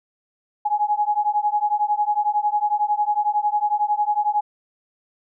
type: beating tone pair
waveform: sine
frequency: 830.6 / 841.6 Hz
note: G#5 / G#5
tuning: 0 / +23 cents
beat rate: 11 Hz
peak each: -21 dBFS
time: 0.65-4.41 s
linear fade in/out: 10 ms
effects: none